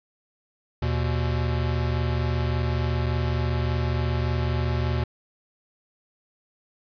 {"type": "tone pair together", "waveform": "square", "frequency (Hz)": [77.8, 121.27], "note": ["D#2", "B2"], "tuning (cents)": [0, -31], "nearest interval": "minor sixth", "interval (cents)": 769, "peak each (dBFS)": -26, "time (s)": [0.82, 5.04], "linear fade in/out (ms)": 5, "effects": ["resampled to 11025 Hz", "10-bit"]}